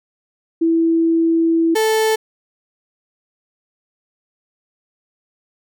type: tone pair in turn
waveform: sine / 35% pulse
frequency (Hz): 329.6 / 438.9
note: E4 / A4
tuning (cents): 0 / -4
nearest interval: perfect fourth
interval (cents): 496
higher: second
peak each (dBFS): -12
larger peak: neither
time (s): 0.61-1.75 / 1.75-2.16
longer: first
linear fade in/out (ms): 10
effects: none